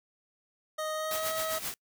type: tone with pitch glide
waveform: 25% pulse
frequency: 622.3 to 639.1 Hz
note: D#5 to D#5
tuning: 0 to +46 cents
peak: -28 dBFS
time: 0.78-1.59 s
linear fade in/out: 10 ms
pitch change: +46 cents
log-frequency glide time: 0.95-1.3 s
type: noise with tremolo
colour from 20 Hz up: white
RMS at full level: -34 dBFS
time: 1.11-1.74 s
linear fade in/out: 0 ms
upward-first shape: sine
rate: 7.6 Hz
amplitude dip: 65%
effects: noise-tail reverb RT60 0.1 s tail -26 dB re dry